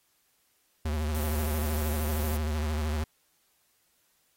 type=tone with vibrato; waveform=square; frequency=76.3 Hz; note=D#2; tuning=33 cents flat; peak=-28 dBFS; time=0.85-3.04 s; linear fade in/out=5 ms; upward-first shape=sine; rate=13 Hz; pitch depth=70 cents each way
type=noise; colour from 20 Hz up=violet; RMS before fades=-38 dBFS; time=1.14-2.37 s; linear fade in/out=10 ms
effects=white hiss -70 dBFS RMS until 4.36 s + AAC 48 kbps